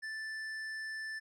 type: tone with hard clipping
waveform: sine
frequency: 1760 Hz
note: A6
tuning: in tune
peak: -40 dBFS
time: 0.02-1.2 s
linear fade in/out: 20 ms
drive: 8 dB
effects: none